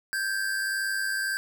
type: tone pair together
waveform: square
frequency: 1568 / 1669.7 Hz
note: G6 / G#6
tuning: 0 / +9 cents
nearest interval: minor second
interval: 109 cents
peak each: -28 / -35 dBFS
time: 0.13-1.37 s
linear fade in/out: 0 ms
effects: none